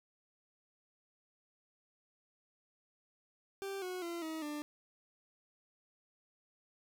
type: tone with pitch steps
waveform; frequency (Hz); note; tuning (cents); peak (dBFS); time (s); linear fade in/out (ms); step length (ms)
40% pulse; 392 / 365.7 / 341.3 / 318.4 / 297.1; G4 / F#4 / F4 / D#4 / D4; 0 / -20 / -40 / +40 / +20; -38; 3.62-4.62; 0; 200
effects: none